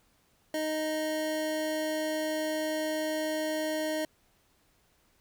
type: tone pair together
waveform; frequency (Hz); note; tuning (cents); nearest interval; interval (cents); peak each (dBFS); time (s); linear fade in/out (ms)
square; 310.5 / 622.3; D#4 / D#5; -3 / 0; octave; 1203; -34 / -32; 0.54-4.05; 2
effects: pink hiss -68 dBFS RMS until 5.2 s